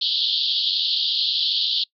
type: band-pass noise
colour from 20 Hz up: pink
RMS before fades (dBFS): -22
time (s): 0.01-1.84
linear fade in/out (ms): 5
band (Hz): 3100 to 4700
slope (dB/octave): 96
effects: noise-tail reverb RT60 0.1 s tail -24 dB re dry